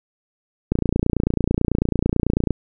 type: click train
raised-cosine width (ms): 3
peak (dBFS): -5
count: 53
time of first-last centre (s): 0.72-2.507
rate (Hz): 29.1
effects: none